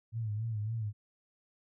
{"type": "tone with vibrato", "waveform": "sine", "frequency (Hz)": 109.6, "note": "A2", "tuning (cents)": -6, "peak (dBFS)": -32, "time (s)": [0.12, 0.93], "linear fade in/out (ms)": 50, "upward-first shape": "sine", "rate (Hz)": 3.6, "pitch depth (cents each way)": 88, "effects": []}